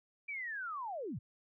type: linear sweep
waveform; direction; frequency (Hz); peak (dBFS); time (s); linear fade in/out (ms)
sine; down; 2359 to 83.6; -38; 0.28-1.19; 10
effects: none

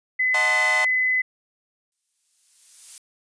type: tone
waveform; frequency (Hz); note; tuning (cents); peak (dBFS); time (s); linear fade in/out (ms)
sine; 2019; B6; +38; -18; 0.19-1.22; 10
type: chord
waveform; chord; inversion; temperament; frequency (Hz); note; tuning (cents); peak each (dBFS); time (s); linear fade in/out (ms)
sawtooth; D# diminished seventh; none; equal; 622.3 / 740 / 880 / 1046.5; D#5 / F#5 / A5 / C6; 0 / 0 / 0 / 0; -26; 0.34-0.85; 5
type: noise with exponential growth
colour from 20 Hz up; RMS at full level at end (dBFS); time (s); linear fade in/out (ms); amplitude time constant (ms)
violet; -33; 1.92-2.98; 2; 230
effects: resampled to 22050 Hz

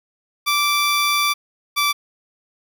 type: tone pair in turn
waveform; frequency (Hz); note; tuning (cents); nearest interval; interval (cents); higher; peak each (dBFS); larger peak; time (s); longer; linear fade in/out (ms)
15% pulse; 1168 / 1162.2; D6 / D6; -10 / -18; unison; 8; first; -10; neither; 0.46-1.34 / 1.76-1.93; first; 20
effects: none

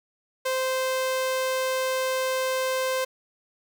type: tone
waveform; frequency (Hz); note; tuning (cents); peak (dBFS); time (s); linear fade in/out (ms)
sawtooth; 520; C5; -11; -20; 0.45-3.05; 10
effects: 10-bit

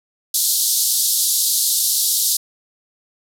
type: band-pass noise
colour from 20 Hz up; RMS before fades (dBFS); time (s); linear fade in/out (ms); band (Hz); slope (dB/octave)
white; -18; 0.34-2.37; 5; 3700 to 14000; 48
effects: none

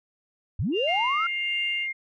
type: linear sweep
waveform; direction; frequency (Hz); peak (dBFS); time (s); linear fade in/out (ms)
sine; up; 64.2 to 1404; -23; 0.59-1.27; 5
type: tone with tremolo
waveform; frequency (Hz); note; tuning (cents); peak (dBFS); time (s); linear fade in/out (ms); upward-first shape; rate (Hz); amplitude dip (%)
sine; 2794; F7; 0; -26; 0.72-1.88; 50; sine; 1.4; 55
type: tone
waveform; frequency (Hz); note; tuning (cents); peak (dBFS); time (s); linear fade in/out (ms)
sine; 2121; C7; +23; -27; 0.87-1.93; 20
effects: tanh soft clip ceiling -12 dBFS

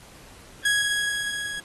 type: tone with level ramp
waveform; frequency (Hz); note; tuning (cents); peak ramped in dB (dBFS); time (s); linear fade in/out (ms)
30% pulse; 1661.2; G#6; 0; -16 to -28; 0.65-1.6; 5
effects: pink hiss -49 dBFS RMS until 1.64 s + AAC 32 kbps

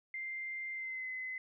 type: tone with pitch glide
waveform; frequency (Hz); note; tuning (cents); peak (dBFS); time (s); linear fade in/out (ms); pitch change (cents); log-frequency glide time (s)
sine; 2093 to 2037; C7 to C7; 0 to -47; -38; 0.14-1.38; 2; -47; 0.72-1.08
effects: none

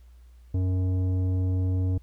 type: tone with tanh clipping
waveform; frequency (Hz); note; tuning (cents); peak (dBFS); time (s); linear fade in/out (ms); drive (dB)
triangle; 92.5; F#2; 0; -24; 0.54-1.98; 5; 15
effects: added 60 Hz sine -48 dBFS peak until 2.02 s + pink hiss -68 dBFS RMS until 2.02 s

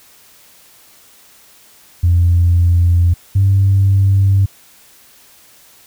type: tone pair in turn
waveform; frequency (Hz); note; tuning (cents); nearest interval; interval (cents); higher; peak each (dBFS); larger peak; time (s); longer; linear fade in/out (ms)
sine; 86.8 / 97.68; F2 / G2; -10 / -6; major second; 204; second; -7; neither; 2.03-3.14 / 3.35-4.46; neither; 10
effects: tanh soft clip ceiling -4 dBFS + white hiss -46 dBFS RMS until 5.86 s

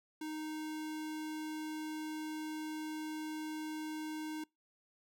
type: tone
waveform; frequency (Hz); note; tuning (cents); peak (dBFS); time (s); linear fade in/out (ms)
square; 310; D#4; -6; -40; 0.21-4.44; 5
effects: noise-tail reverb RT60 0.2 s tail -26 dB re dry

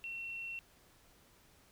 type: tone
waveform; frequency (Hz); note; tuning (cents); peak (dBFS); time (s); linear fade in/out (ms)
sine; 2717; F7; -48; -40; 0.04-0.59; 0
effects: pink hiss -65 dBFS RMS until 1.71 s

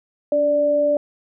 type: tone pair together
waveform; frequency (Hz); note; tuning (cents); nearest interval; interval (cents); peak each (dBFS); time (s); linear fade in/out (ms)
sine; 287.4 / 587.3; D4 / D5; -37 / 0; octave; 1237; -26 / -15; 0.32-0.97; 2
effects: none

